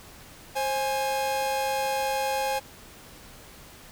45% pulse tone pair together, 530.4 / 830.6 Hz, C5 / G#5, +23 / 0 cents, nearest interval minor sixth, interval 777 cents, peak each -29 / -27 dBFS, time 0.55-2.6 s, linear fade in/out 20 ms, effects pink hiss -48 dBFS RMS until 3.91 s

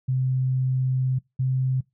sine tone pair in turn, 129.7 / 130.26 Hz, C3 / C3, -15 / -7 cents, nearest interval unison, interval 8 cents, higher second, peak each -20 dBFS, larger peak neither, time 0.08-1.19 / 1.39-1.81 s, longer first, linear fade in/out 10 ms, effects noise-tail reverb RT60 0.2 s tail -23 dB re dry

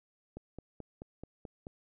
click train, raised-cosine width 2 ms, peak -30 dBFS, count 7, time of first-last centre 0.37-1.669 s, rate 4.62 Hz, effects none

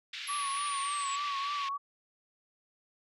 white band-pass noise, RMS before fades -41 dBFS, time 0.13-1.69 s, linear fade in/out 5 ms, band 1900 to 3800 Hz, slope 24 dB/octave
sine exponential sweep, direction down, 11175 to 7690 Hz, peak -39 dBFS, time 0.27-1.16 s, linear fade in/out 5 ms
sine tone with vibrato, 1132 Hz, C#6, 36 cents sharp, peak -32 dBFS, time 0.28-1.78 s, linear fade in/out 20 ms, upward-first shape triangle, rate 3.4 Hz, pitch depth 60 cents each way
effects none

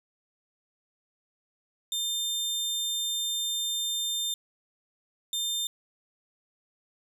sawtooth tone pair in turn, 3600 / 3600 Hz, A7 / A7, +39 / +39 cents, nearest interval unison, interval 0 cents, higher neither, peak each -25 dBFS, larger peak neither, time 1.92-4.34 / 5.33-5.67 s, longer first, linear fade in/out 2 ms, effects none

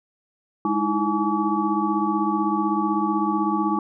sine tone cluster, 206.9 / 312.2 / 328.1 / 845 / 1142 Hz, G#3 / D#4 / E4 / G#5 / D6, -6 / +6 / -8 / +30 / -49 cents, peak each -26 dBFS, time 0.65-3.79 s, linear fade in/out 2 ms, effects none

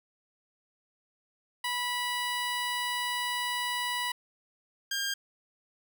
15% pulse tone pair in turn, 980 / 1605.5 Hz, B5 / G6, -14 / +41 cents, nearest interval major sixth, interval 855 cents, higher second, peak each -23 dBFS, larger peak neither, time 1.64-4.12 / 4.91-5.14 s, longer first, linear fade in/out 5 ms, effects none

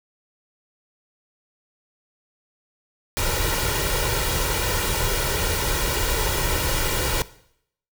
pink noise with comb filter, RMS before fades -23 dBFS, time 3.17-7.22 s, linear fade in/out 0 ms, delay 2.1 ms, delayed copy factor +0.65, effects noise-tail reverb RT60 0.7 s tail -18 dB re dry

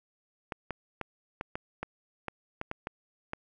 clicks, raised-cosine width 0.5 ms, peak -19 dBFS, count 11, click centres 0.522 / 0.707 / 1.013 / 1.411 / 1.555 / 1.83 / 2.283 / 2.614 / 2.714 / 2.871 / 3.334 s, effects none

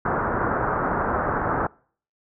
white low-pass noise, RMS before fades -24 dBFS, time 0.05-1.67 s, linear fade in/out 5 ms, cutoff 1500 Hz, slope 48 dB/octave, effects noise-tail reverb RT60 0.5 s tail -25 dB re dry

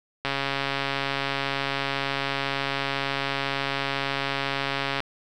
click train, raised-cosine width 0.3 ms, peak -10 dBFS, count 657, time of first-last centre 0.25-5.004 s, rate 138 Hz, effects none

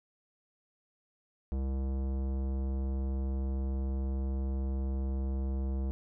sine tone with tanh clipping, 66.6 Hz, C2, 31 cents sharp, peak -32 dBFS, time 1.52-5.91 s, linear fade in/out 0 ms, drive 17 dB, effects none

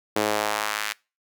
sawtooth tone with high-pass filter sweep, 105.9 Hz, G#2, 34 cents sharp, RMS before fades -26 dBFS, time 0.16-0.93 s, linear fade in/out 5 ms, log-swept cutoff 370 to 1900 Hz, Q 1.2, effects noise-tail reverb RT60 0.3 s tail -24 dB re dry

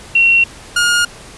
sine / sawtooth tone pair in turn, 2732 / 1424 Hz, F7 / F6, -39 / +33 cents, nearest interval major seventh, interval 1128 cents, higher first, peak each -7 dBFS, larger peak neither, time 0.15-0.44 / 0.76-1.05 s, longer neither, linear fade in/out 5 ms, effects pink hiss -36 dBFS RMS until 1.37 s + resampled to 24000 Hz

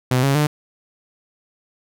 sawtooth tone with pitch steps, 127.2 / 137.91 / 149.53 Hz, C3 / C#3 / D3, -48 / -9 / +32 cents, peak -11 dBFS, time 0.11-0.47 s, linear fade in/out 5 ms, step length 120 ms, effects none

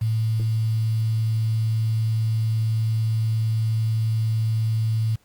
sine tone with quantisation, 111.1 Hz, A2, 17 cents sharp, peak -19 dBFS, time 0.01-5.16 s, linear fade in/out 10 ms, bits 7, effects pink hiss -62 dBFS RMS until 5.24 s + Opus 32 kbps

